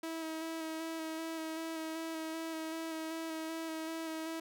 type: tone with vibrato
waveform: sawtooth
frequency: 322.4 Hz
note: E4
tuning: 38 cents flat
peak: -34 dBFS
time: 0.03-4.4 s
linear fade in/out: 5 ms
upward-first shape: square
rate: 2.6 Hz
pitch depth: 17 cents each way
effects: none